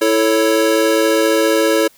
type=chord; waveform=square; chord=A major; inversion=second; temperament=equal; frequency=329.6 / 440 / 554.4 Hz; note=E4 / A4 / C#5; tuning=0 / 0 / 0 cents; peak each=-17 dBFS; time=0.01-1.88 s; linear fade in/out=10 ms; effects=white hiss -50 dBFS RMS until 1.97 s